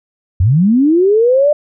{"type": "linear sweep", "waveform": "sine", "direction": "up", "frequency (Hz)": [79.4, 605], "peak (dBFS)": -7, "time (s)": [0.4, 1.53], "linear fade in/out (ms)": 5, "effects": []}